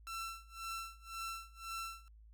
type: tone with tremolo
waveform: sawtooth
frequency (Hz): 1343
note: E6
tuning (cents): +32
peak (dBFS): -36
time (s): 0.07-2.08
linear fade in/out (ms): 0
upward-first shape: sine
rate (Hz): 1.9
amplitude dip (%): 95
effects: added 54 Hz sine -56 dBFS peak until 2.33 s